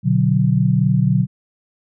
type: chord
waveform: sine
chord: B minor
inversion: none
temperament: equal with one note detuned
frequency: 122.9 / 146.83 / 185 Hz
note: B2 / D3 / F#3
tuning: -8 / 0 / 0 cents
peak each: -17 dBFS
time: 0.03-1.27 s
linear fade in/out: 50 ms
effects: none